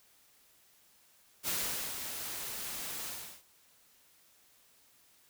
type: noise with ADSR envelope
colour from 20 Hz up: white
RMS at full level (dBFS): -33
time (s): 1.43-3.43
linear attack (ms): 51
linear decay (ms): 460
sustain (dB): -7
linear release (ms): 360
effects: white hiss -65 dBFS RMS until 5.29 s